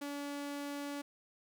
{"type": "tone", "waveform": "sawtooth", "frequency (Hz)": 285.9, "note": "D4", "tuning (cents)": -46, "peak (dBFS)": -35, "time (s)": [0.01, 1.02], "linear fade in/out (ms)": 10, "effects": []}